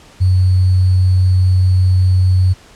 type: tone with sample-and-hold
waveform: sine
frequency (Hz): 92.5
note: F#2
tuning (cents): 0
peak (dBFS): -8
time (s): 0.2-2.54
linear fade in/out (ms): 20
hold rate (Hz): 4410
effects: pink hiss -43 dBFS RMS until 2.75 s + low-pass 8000 Hz 12 dB/octave